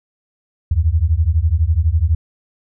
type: beating tone pair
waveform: sine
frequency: 75 / 87 Hz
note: D2 / F2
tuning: +37 / -6 cents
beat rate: 12 Hz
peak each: -15 dBFS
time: 0.71-2.15 s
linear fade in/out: 5 ms
effects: none